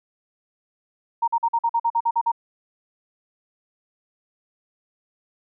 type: tone bursts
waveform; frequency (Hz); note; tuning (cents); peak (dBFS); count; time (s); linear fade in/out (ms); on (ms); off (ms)
sine; 929; A#5; -6; -17; 11; 1.22-2.318; 10; 58; 46
effects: none